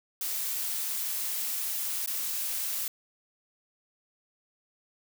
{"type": "noise with dropouts", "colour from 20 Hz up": "blue", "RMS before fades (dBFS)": -32, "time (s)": [0.21, 2.88], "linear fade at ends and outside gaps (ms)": 2, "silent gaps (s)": [2.061, 2.074], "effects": []}